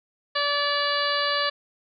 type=harmonic tone; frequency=577 Hz; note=D5; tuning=31 cents flat; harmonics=1 / 2 / 3 / 4 / 5 / 6 / 7 / 8; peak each=-29 / -27 / -28 / -37 / -32 / -34 / -31 / -31 dBFS; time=0.35-1.5 s; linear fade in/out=10 ms; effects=none